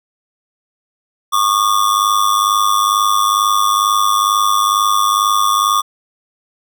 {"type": "ring-modulated tone", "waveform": "square", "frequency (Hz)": 1156, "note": "D6", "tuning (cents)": -28, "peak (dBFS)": -9, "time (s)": [1.32, 5.82], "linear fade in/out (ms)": 20, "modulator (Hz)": 51.1, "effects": []}